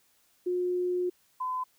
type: tone pair in turn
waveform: sine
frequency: 359.3 / 1016.3 Hz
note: F4 / B5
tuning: +49 / +49 cents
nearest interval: octave + tritone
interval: 1800 cents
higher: second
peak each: -26 / -29 dBFS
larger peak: first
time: 0.46-1.1 / 1.4-1.64 s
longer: first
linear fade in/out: 10 ms
effects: white hiss -67 dBFS RMS until 1.78 s